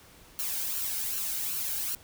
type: noise with flanger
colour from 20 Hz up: blue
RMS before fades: -32 dBFS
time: 0.39-1.95 s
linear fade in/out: 0 ms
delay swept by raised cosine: 0.7 to 1.35 ms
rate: 2.6 Hz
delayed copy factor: +0.55
effects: pink hiss -54 dBFS RMS until 2.03 s